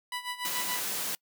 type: tone with tremolo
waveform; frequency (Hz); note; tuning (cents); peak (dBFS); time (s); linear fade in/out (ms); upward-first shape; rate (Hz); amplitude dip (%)
15% pulse; 987.8; B5; 0; -25; 0.12-0.81; 2; sine; 7; 80
type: high-pass noise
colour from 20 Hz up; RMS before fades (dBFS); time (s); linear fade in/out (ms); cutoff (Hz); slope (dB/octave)
white; -33; 0.45-1.15; 0; 130; 96
effects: noise-tail reverb RT60 0.1 s tail -26 dB re dry